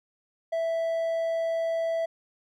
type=tone; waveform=triangle; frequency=659.3 Hz; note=E5; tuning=in tune; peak=-23 dBFS; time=0.52-2.06 s; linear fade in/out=10 ms; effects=none